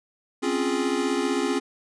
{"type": "chord", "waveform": "square", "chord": "Db major seventh", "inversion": "third", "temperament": "equal", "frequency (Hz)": [261.6, 277.2, 349.2, 415.3], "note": ["C4", "Db4", "F4", "Ab4"], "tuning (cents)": [0, 0, 0, 0], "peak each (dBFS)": -29, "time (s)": [0.42, 1.6], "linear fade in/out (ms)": 20, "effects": ["resampled to 22050 Hz"]}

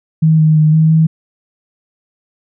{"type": "tone with pitch steps", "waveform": "sine", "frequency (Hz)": [158.7, 156.1, 154.3, 158.5, 159.8], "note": ["D#3", "D#3", "D#3", "D#3", "D#3"], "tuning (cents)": [35, 6, -14, 32, 47], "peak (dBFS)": -6, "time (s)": [0.22, 1.07], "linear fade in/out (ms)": 10, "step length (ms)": 170, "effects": []}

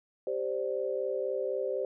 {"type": "chord", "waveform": "sine", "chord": "G suspended fourth", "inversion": "none", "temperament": "equal", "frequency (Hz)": [392, 523.3, 587.3], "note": ["G4", "C5", "D5"], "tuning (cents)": [0, 0, 0], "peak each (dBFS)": [-34, -32, -36], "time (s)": [0.27, 1.85], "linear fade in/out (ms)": 2, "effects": []}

